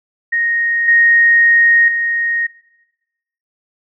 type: tone with level steps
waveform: sine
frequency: 1864.7 Hz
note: A#6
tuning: in tune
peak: -13 / -7 / -14 dBFS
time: 0.32-2.47 s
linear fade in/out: 10 ms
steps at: 0.88 / 1.88 s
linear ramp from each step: 2 ms
effects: noise-tail reverb RT60 1.0 s tail -19 dB re dry